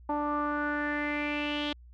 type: tone with low-pass filter sweep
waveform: sawtooth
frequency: 294.3 Hz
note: D4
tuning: 4 cents sharp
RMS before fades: -31 dBFS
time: 0.09-1.73 s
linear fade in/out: 5 ms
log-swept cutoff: 950 to 3400 Hz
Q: 5.6
effects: added 60 Hz sine -49 dBFS peak until 1.93 s